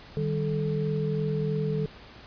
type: tone cluster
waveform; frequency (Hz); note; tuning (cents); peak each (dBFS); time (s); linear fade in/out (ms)
sine; 153.1 / 196.1 / 435.1; D#3 / G3 / A4; -28 / +1 / -19; -27 / -33 / -30; 0.17-1.86; 0
effects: pink hiss -48 dBFS RMS until 2.26 s + resampled to 11025 Hz